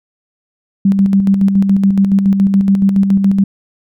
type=tone with tremolo; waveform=sine; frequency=196 Hz; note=G3; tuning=in tune; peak=-6 dBFS; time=0.85-3.44 s; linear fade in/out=5 ms; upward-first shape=square; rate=7.1 Hz; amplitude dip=45%; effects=none